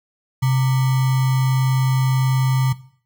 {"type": "tone with sample-and-hold", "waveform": "sine", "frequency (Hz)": 130.81, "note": "C3", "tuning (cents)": 0, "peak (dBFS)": -14, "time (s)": [0.42, 2.73], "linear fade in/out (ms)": 10, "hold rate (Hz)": 1050, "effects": ["noise-tail reverb RT60 0.5 s tail -17 dB re dry"]}